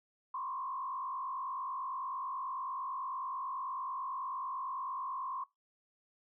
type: tone with frequency modulation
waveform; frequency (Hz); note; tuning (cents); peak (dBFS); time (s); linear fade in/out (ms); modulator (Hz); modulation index
sine; 1064; C6; +29; -36; 0.34-5.44; 5; 49.1; 1.2
effects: noise-tail reverb RT60 0.2 s tail -20 dB re dry